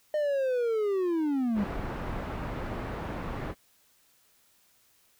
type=linear sweep; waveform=triangle; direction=down; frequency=612 to 196 Hz; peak=-23 dBFS; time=0.14-1.64 s; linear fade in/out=2 ms
type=low-pass noise; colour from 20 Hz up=pink; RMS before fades=-35 dBFS; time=1.54-3.55 s; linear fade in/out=50 ms; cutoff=1500 Hz; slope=12 dB/octave
effects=white hiss -65 dBFS RMS until 5.19 s